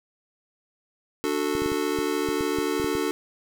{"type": "chord", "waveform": "square", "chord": "D major", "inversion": "none", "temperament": "just", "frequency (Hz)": [293.7, 367.1, 440.5], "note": ["D4", "F#4", "A4"], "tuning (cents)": [0, -14, 2], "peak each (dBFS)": -29, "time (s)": [1.24, 3.11], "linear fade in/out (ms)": 0}
{"type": "clicks", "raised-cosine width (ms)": 3, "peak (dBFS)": -20, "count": 11, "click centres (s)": [1.552, 1.62, 1.66, 1.719, 1.988, 2.288, 2.408, 2.586, 2.799, 2.844, 2.952]}
{"effects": []}